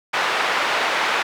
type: band-pass noise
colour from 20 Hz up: pink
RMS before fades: -21 dBFS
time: 0.13-1.23 s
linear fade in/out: 10 ms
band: 780 to 2700 Hz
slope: 12 dB/octave
effects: none